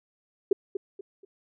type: tone with echo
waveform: sine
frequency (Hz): 392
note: G4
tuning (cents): 0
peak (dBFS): -16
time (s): 0.51-0.53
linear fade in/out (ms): 5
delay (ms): 240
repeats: 3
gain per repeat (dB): -10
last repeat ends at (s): 1.25
effects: none